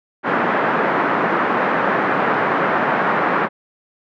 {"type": "band-pass noise", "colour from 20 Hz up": "white", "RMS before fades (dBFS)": -18, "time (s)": [0.23, 3.49], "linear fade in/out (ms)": 50, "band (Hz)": [170, 1600], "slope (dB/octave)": 24, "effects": []}